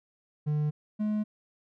triangle tone pair in turn, 150 / 212.1 Hz, D3 / G#3, +37 / +37 cents, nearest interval tritone, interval 600 cents, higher second, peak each -23 / -24 dBFS, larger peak first, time 0.46-0.71 / 0.99-1.24 s, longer neither, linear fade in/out 20 ms, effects none

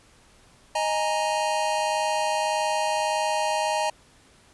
square chord, D# suspended fourth, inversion none, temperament equal, 622.3 / 830.6 / 932.3 Hz, D#5 / G#5 / A#5, 0 / 0 / 0 cents, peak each -28 / -28 / -28 dBFS, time 0.75-3.9 s, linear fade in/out 5 ms, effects pink hiss -56 dBFS RMS until 4.53 s + resampled to 24000 Hz

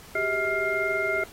sine tone cluster, 383.2 / 404.3 / 643 / 1397 / 2116 Hz, G4 / G#4 / E5 / F6 / C7, -39 / -46 / -43 / 0 / +19 cents, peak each -33 / -32 / -29 / -29 / -28 dBFS, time 0.15-1.24 s, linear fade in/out 5 ms, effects pink hiss -48 dBFS RMS until 1.32 s + AAC 48 kbps

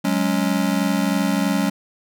square chord, F# suspended second, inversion none, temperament just, 185 / 208.1 / 277.5 Hz, F#3 / G#3 / C#4, 0 / +4 / +2 cents, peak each -23 / -23 / -23 dBFS, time 0.04-1.7 s, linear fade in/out 10 ms, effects none

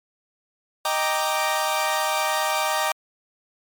sawtooth chord, Eb major seventh, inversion none, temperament equal, 622.3 / 784 / 932.3 / 1174.7 Hz, Eb5 / G5 / Bb5 / D6, 0 / 0 / 0 / 0 cents, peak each -23 dBFS, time 0.85-2.92 s, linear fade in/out 2 ms, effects MP3 96 kbps

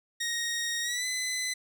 15% pulse tone with pitch glide, 1871 to 2017 Hz, A#6 to B6, +6 to +36 cents, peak -23 dBFS, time 0.2-1.54 s, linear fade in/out 10 ms, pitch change +130 cents, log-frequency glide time 0.82-1.06 s, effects none

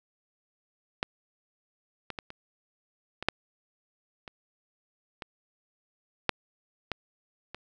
clicks, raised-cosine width 0.3 ms, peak -11 / -19 / -19 / -26 / -19 / -6 / -25 / -21 / -6 / -14 / -23 dBFS, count 11, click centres 1.029 / 2.103 / 2.188 / 2.304 / 3.226 / 3.286 / 4.278 / 5.222 / 6.293 / 6.917 / 7.546 s, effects none

